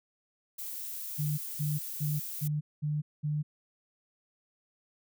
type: noise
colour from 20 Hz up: violet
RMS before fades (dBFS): -39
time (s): 0.58-2.48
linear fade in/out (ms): 10
type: tone bursts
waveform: sine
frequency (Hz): 149.7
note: D3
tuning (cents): +33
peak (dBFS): -28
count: 6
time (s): 1.18-3.43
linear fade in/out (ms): 20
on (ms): 200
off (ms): 210
effects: none